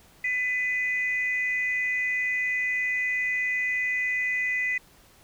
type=tone pair together; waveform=sine; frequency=2003 / 2489 Hz; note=B6 / D#7; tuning=+24 / 0 cents; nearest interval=major third; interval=376 cents; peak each=-24 / -31 dBFS; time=0.24-4.78 s; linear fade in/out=5 ms; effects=tanh soft clip ceiling -17 dBFS + pink hiss -56 dBFS RMS until 5.23 s